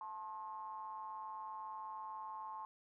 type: ring-modulated tone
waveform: triangle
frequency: 97.9 Hz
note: G2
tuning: 2 cents flat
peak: -39 dBFS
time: 0.01-2.65 s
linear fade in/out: 0 ms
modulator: 971 Hz
effects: none